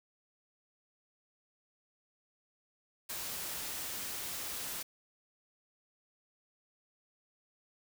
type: noise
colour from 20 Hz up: white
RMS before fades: -40 dBFS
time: 3.09-4.83 s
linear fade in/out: 10 ms
effects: none